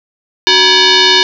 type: tone with frequency modulation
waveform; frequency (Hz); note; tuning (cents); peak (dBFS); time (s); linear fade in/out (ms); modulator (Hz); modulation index
sine; 372.1; F#4; +10; -5; 0.47-1.23; 0; 662; 6.8
effects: none